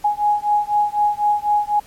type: beating tone pair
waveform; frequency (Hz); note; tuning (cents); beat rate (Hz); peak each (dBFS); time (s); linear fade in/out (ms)
sine; 830.6 / 834.6; G#5 / G#5; 0 / +8; 4; -18 / -18; 0.04-1.8; 10
effects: pink hiss -47 dBFS RMS until 1.86 s + MP3 64 kbps